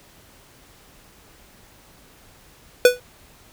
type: tone with exponential decay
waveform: square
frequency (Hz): 493.9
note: B4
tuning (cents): 0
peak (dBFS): -6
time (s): 2.85-3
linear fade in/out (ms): 2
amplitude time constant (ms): 31
effects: pink hiss -51 dBFS RMS until 3.52 s